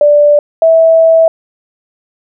sine tone pair in turn, 587.3 / 652.4 Hz, D5 / E5, 0 / -18 cents, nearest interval major second, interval 182 cents, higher second, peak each -3 dBFS, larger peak neither, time 0.01-0.39 / 0.62-1.28 s, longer second, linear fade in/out 2 ms, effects none

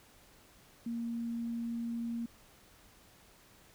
sine tone, 233.1 Hz, A#3, in tune, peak -34 dBFS, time 0.86-2.26 s, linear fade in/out 5 ms, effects pink hiss -61 dBFS RMS until 3.74 s

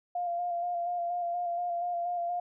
sine tone with vibrato, 698.5 Hz, F5, in tune, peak -29 dBFS, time 0.15-2.4 s, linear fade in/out 5 ms, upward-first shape square, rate 4.2 Hz, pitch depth 22 cents each way, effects none

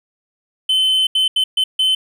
triangle tone bursts at uneven times, 3059 Hz, G7, 43 cents flat, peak -11 dBFS, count 5, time 0.69-1.07 / 1.15-1.28 / 1.36-1.44 / 1.57-1.64 / 1.79-1.95 s, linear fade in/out 5 ms, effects none

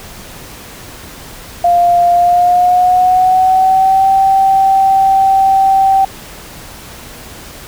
sine tone with pitch glide, 698.5 to 775 Hz, F5 to G5, 0 to -20 cents, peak -6 dBFS, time 1.64-6.05 s, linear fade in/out 5 ms, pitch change +180 cents, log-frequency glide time 2.12-4.08 s, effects pink hiss -32 dBFS RMS until 7.67 s

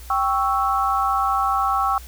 sine chord, C# diminished, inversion second, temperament equal, 784 / 1108.7 / 1318.5 Hz, G5 / C#6 / E6, 0 / 0 / 0 cents, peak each -22 dBFS, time 0.1-1.98 s, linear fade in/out 2 ms, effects added 60 Hz sine -37 dBFS peak until 2.07 s + white hiss -45 dBFS RMS until 2.07 s

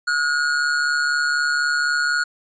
square tone with amplitude modulation, 1443 Hz, F#6, 44 cents flat, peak -16 dBFS, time 0.07-2.24 s, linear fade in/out 10 ms, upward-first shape sine, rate 144 Hz, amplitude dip 55%, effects resampled to 16000 Hz

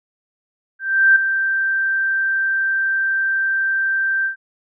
sine tone with ADSR envelope, 1568 Hz, G6, in tune, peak -7 dBFS, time 0.79-4.36 s, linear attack 370 ms, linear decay 4 ms, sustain -9 dB, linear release 110 ms, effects none

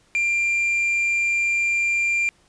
triangle tone with quantisation, 2382 Hz, D7, 24 cents sharp, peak -17 dBFS, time 0.15-2.29 s, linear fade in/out 0 ms, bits 7, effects pink hiss -59 dBFS RMS until 2.48 s + resampled to 22050 Hz

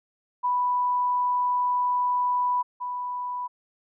sine tone pair in turn, 988 / 988 Hz, B5 / B5, 0 / 0 cents, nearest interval unison, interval 0 cents, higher neither, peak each -21 / -28 dBFS, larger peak first, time 0.43-2.63 / 2.8-3.48 s, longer first, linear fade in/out 20 ms, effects none

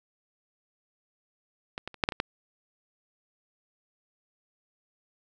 clicks, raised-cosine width 0.3 ms, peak -18 / -19 / -29 / -7 / -8 / -18 / -10 dBFS, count 7, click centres 1.779 / 1.876 / 1.943 / 2.038 / 2.089 / 2.122 / 2.201 s, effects none

